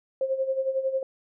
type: tone with tremolo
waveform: sine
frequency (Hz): 531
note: C5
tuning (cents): +25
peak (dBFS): -21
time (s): 0.21-1.03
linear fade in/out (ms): 2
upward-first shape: sine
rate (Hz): 11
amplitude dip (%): 70
effects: none